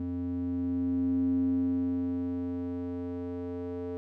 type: tone with band-pass filter sweep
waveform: square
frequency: 88.2 Hz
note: F2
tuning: 18 cents sharp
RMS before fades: -31 dBFS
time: 0-3.97 s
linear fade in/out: 0 ms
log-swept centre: 220 to 380 Hz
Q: 6.4
effects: none